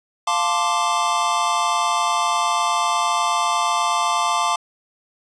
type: chord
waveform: square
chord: D minor seventh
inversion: first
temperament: equal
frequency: 698.5 / 880 / 1046.5 / 1174.7 Hz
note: F5 / A5 / C6 / D6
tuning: 0 / 0 / 0 / 0 cents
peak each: -26 / -24 / -24 / -23 dBFS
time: 0.27-4.56 s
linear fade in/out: 5 ms
effects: resampled to 22050 Hz + 8-bit